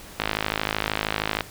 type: click train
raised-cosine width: 0.3 ms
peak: -6 dBFS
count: 65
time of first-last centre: 0.2-1.408 s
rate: 53 Hz
effects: pink hiss -43 dBFS RMS until 1.5 s